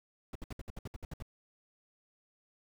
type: noise bursts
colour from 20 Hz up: brown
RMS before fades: -41 dBFS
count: 11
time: 0.33-1.224 s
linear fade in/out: 2 ms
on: 24 ms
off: 63 ms
effects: none